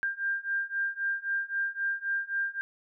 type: beating tone pair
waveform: sine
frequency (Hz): 1592 / 1595.8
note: G6 / G6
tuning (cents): +26 / +30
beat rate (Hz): 3.8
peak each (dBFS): -32 / -31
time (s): 0.03-2.61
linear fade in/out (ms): 0
effects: none